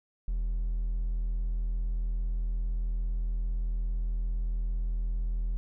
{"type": "tone with hard clipping", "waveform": "triangle", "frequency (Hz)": 41.2, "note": "E1", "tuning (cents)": 0, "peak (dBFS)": -28, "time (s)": [0.28, 5.57], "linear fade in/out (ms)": 0, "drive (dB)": 5, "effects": []}